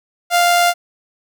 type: tone with amplitude modulation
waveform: sawtooth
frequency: 698.5 Hz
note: F5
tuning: in tune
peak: -6 dBFS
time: 0.3-0.74 s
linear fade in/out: 50 ms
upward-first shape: sine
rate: 89.4 Hz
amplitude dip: 25%
effects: none